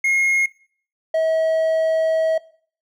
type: tone pair in turn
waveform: triangle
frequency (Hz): 2151 / 642.5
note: C7 / E5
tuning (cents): +47 / -45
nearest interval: octave + major sixth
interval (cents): 2092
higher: first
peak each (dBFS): -14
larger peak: neither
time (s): 0.04-0.46 / 1.14-2.38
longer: second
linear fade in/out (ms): 5
effects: noise-tail reverb RT60 0.5 s tail -19 dB re dry